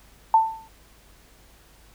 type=tone with exponential decay; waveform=sine; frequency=890 Hz; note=A5; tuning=20 cents sharp; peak=-10 dBFS; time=0.34-0.68 s; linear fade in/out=2 ms; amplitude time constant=73 ms; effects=added 50 Hz sine -55 dBFS peak until 1.94 s + pink hiss -55 dBFS RMS until 1.94 s